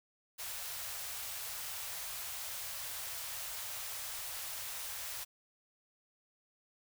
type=band-stop noise; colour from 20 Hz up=white; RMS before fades=-42 dBFS; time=0.38-5.25 s; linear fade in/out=20 ms; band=120 to 550 Hz; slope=24 dB/octave; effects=none